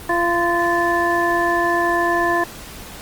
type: harmonic tone with a mistuned harmonic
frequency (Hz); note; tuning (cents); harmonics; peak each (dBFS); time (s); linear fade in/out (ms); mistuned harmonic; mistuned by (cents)
343.7; F4; -28; 1 / 2 / 3 / 5; -21 / -21 / -21 / -21; 0.09-2.44; 5; 5; +32
effects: pink hiss -36 dBFS RMS until 3.01 s + Opus 32 kbps